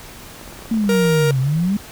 clicks, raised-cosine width 1 ms, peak -23 dBFS, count 12, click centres 0.413 / 0.477 / 0.526 / 0.591 / 0.623 / 0.657 / 0.742 / 0.773 / 0.841 / 0.917 / 0.95 / 1.051 s
sine exponential two-way sweep, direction down then up, 230.8 to 128.3 to 210.4 Hz, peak -15 dBFS, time 0.71-1.77 s, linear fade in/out 5 ms, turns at 1.4 s
45% pulse tone, 469.1 Hz, A#4, 11 cents sharp, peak -16 dBFS, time 0.89-1.31 s, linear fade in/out 2 ms
effects pink hiss -38 dBFS RMS until 1.91 s

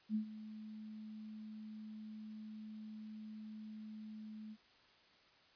sine tone with ADSR envelope, 215.6 Hz, A3, 35 cents flat, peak -32 dBFS, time 0.09-4.57 s, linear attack 59 ms, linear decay 100 ms, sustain -15 dB, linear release 52 ms, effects white hiss -67 dBFS RMS until 5.55 s + resampled to 11025 Hz

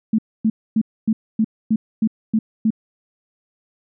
sine tone bursts, 220 Hz, A3, in tune, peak -13 dBFS, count 9, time 0.13-2.705 s, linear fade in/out 5 ms, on 55 ms, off 260 ms, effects none

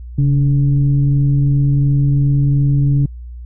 sine tone with frequency modulation, 138.59 Hz, C#3, in tune, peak -10 dBFS, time 0.18-3.06 s, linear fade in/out 5 ms, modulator 150 Hz, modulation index 0.46, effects added 60 Hz sine -28 dBFS peak until 3.45 s

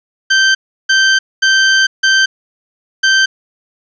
sawtooth tone bursts at uneven times, 1558 Hz, G6, 11 cents flat, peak -4 dBFS, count 5, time 0.3-0.55 / 0.89-1.19 / 1.42-1.87 / 2.03-2.26 / 3.03-3.26 s, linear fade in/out 10 ms, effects resampled to 16000 Hz + 7-bit

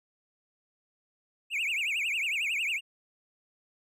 triangle tone with vibrato, 2489 Hz, D#7, in tune, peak -26 dBFS, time 1.5-2.81 s, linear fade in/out 50 ms, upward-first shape triangle, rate 11 Hz, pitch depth 270 cents each way, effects none

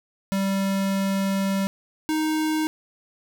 square tone pair in turn, 194.9 / 311.7 Hz, G3 / D#4, -10 / +3 cents, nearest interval minor sixth, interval 813 cents, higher second, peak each -22 dBFS, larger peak neither, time 0.32-1.67 / 2.09-2.67 s, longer first, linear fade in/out 0 ms, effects none

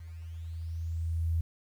sine tone with level ramp, 82.41 Hz, E2, in tune, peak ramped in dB -42 to -25 dBFS, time 0-1.41 s, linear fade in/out 5 ms, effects 10-bit

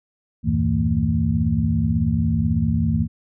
sine tone cluster, 76.5 / 92.8 / 111 / 161.1 / 225.9 Hz, D#2 / F#2 / A2 / E3 / A3, -29 / +6 / +16 / -39 / +46 cents, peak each -25 / -24 / -26 / -22 / -22 dBFS, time 0.43-3.08 s, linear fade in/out 50 ms, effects none

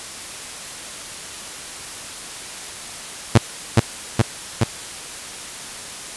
sawtooth tone with echo, 114.1 Hz, A#2, 37 cents flat, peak -3 dBFS, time 3.35-3.38 s, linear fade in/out 5 ms, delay 420 ms, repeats 3, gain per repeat -2 dB, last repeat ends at 4.64 s, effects white hiss -33 dBFS RMS until 6.16 s + resampled to 24000 Hz

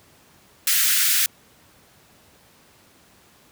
white high-pass noise, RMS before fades -19 dBFS, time 0.67-1.26 s, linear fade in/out 2 ms, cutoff 1400 Hz, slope 48 dB/octave, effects pink hiss -54 dBFS RMS until 3.51 s + high-pass 80 Hz 12 dB/octave

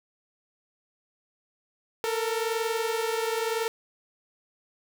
sawtooth tone pair together, 445.9 / 466.8 Hz, A4 / A#4, +23 / +2 cents, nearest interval minor second, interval 79 cents, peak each -24 / -27 dBFS, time 2.04-3.68 s, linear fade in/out 0 ms, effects none

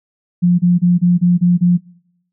sine tone bursts, 176.4 Hz, F3, 18 cents sharp, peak -8 dBFS, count 7, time 0.42-1.778 s, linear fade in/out 20 ms, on 170 ms, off 28 ms, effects noise-tail reverb RT60 0.8 s tail -25 dB re dry

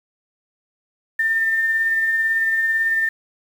sine tone with tremolo, 1801 Hz, A6, 40 cents sharp, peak -15 dBFS, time 1.19-3.09 s, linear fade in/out 5 ms, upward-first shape sine, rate 18 Hz, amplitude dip 30%, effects 7-bit

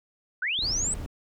sine linear sweep, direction up, 1396.9 to 8200 Hz, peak -25 dBFS, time 0.42-0.94 s, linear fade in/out 5 ms
click train, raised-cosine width 3 ms, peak -30 dBFS, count 9, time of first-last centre 0.59-1.061 s, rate 17 Hz
brown noise, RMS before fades -35 dBFS, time 0.62-1.06 s, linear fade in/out 0 ms
effects none

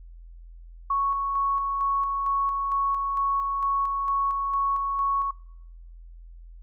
sine tone with tremolo, 1108.7 Hz, C#6, in tune, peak -21 dBFS, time 0.9-5.31 s, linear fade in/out 5 ms, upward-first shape square, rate 2.2 Hz, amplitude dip 30%, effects noise-tail reverb RT60 0.8 s tail -24 dB re dry + added 42 Hz sine -42 dBFS peak until 6.62 s

